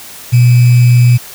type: tone with sample-and-hold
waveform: sine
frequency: 122.1 Hz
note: B2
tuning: 19 cents flat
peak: -3 dBFS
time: 0.32-1.18 s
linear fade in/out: 20 ms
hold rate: 2450 Hz
effects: white hiss -31 dBFS RMS until 1.34 s